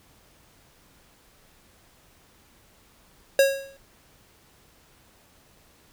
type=tone with exponential decay; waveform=square; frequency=547 Hz; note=C#5; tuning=23 cents flat; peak=-13 dBFS; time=3.39-3.77 s; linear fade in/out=2 ms; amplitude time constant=82 ms; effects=pink hiss -58 dBFS RMS until 5.92 s